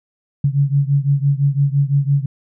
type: beating tone pair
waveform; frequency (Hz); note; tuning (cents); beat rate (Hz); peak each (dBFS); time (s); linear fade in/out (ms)
sine; 138.59 / 144.49; C#3 / D3; 0 / -28; 5.9; -15 / -17; 0.44-2.26; 5
effects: none